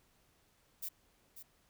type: noise with echo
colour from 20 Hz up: violet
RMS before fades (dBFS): -41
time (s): 0.82-0.89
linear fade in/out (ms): 10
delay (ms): 540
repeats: 1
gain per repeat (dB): -10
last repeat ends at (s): 1.43
effects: pink hiss -71 dBFS RMS until 1.69 s